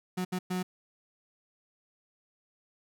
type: tone bursts at uneven times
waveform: 35% pulse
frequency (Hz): 182.8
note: F#3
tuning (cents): -21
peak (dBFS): -28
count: 3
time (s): 0.17-0.25 / 0.32-0.39 / 0.5-0.63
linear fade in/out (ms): 10
effects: none